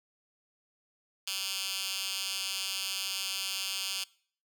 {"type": "tone with high-pass filter", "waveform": "10% pulse", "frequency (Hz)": 192.9, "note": "G3", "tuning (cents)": -28, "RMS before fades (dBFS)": -35, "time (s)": [1.27, 4.04], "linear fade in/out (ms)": 5, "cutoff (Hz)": 3500, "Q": 1.6, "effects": ["noise-tail reverb RT60 0.5 s tail -22 dB re dry"]}